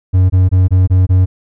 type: tone bursts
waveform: triangle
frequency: 92.5 Hz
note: F#2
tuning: in tune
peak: -4 dBFS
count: 6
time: 0.13-1.26 s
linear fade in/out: 20 ms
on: 170 ms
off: 22 ms
effects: none